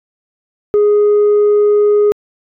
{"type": "tone", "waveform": "sine", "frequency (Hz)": 415.3, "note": "G#4", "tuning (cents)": 0, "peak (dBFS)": -5, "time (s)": [0.74, 2.12], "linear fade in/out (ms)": 0, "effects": ["tanh soft clip ceiling -6 dBFS"]}